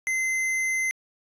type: tone with hard clipping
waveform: sine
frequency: 2064 Hz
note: C7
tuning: 24 cents flat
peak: -25 dBFS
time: 0.07-0.91 s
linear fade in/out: 0 ms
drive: 11 dB
effects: resampled to 32000 Hz